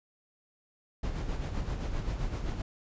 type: noise with tremolo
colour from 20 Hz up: brown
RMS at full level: -31 dBFS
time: 1.03-2.62 s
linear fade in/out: 5 ms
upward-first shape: sine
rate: 7.7 Hz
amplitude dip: 50%
effects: resampled to 16000 Hz

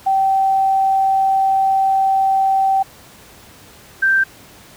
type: tone pair in turn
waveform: sine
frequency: 774 / 1567.8 Hz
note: G5 / G6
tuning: -22 / 0 cents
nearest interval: octave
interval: 1222 cents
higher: second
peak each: -12 / -11 dBFS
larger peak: second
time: 0.06-2.83 / 4.02-4.24 s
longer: first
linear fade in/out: 10 ms
effects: pink hiss -43 dBFS RMS until 4.76 s + high-pass 60 Hz 12 dB/octave

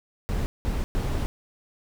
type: noise bursts at uneven times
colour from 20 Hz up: brown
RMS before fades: -26 dBFS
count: 3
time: 0.29-0.46 / 0.65-0.84 / 0.95-1.26 s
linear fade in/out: 0 ms
effects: none

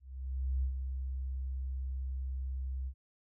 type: tone with ADSR envelope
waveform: sine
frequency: 65.41 Hz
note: C2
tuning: in tune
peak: -28 dBFS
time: 0-2.94 s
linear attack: 630 ms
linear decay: 90 ms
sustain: -6 dB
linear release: 69 ms
effects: none

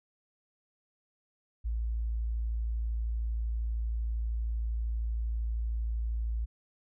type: tone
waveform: sine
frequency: 56.4 Hz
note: A1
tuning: 44 cents sharp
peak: -29 dBFS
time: 1.64-6.46 s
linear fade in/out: 20 ms
effects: none

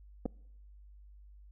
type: clicks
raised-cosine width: 2 ms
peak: -22 dBFS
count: 2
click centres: 0.256 / 0.26 s
effects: noise-tail reverb RT60 0.8 s tail -26 dB re dry + added 50 Hz sine -52 dBFS peak until 1.51 s

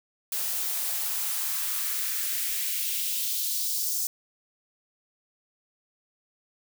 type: noise with high-pass filter sweep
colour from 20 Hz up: blue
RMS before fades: -29 dBFS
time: 0.32-4.07 s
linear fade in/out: 2 ms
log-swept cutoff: 440 to 5800 Hz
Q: 1.7
effects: none

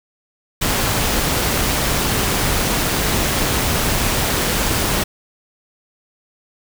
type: noise with amplitude modulation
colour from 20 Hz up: pink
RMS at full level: -17 dBFS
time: 0.61-5.04 s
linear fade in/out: 10 ms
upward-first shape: sine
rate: 192 Hz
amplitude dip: 30%
effects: none

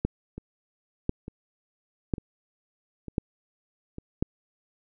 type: two click trains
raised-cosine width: 3 ms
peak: -11 / -24 dBFS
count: 5 / 5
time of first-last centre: 0.05-4.225 / 0.38-3.984 s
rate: 0.958 / 1.11 Hz
effects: none

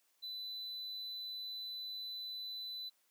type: tone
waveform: triangle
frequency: 3999 Hz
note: B7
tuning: 21 cents sharp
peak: -40 dBFS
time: 0.22-2.9 s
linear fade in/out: 20 ms
effects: white hiss -75 dBFS RMS until 3.1 s + high-pass 300 Hz 12 dB/octave

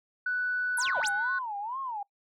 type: tone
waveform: sine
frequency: 1486 Hz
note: F#6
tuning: 7 cents sharp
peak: -26 dBFS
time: 0.26-1.39 s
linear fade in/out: 5 ms
type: exponential two-way sweep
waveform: sine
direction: down then up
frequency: 11840 to 523 to 11840 Hz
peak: -29 dBFS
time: 0.77-1.09 s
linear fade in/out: 5 ms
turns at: 0.99 s
type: tone with vibrato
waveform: sine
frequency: 933 Hz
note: A#5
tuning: 1 cent sharp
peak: -32 dBFS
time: 0.78-2.03 s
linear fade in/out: 5 ms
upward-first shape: sine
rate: 2.2 Hz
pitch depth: 260 cents each way
effects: noise-tail reverb RT60 0.1 s tail -23 dB re dry + tanh soft clip ceiling -20 dBFS

